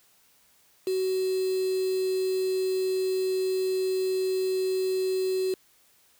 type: tone with quantisation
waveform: sine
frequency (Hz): 375.2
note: F#4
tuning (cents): +24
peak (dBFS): -24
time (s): 0.87-5.54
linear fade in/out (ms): 2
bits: 6
effects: white hiss -62 dBFS RMS until 6.19 s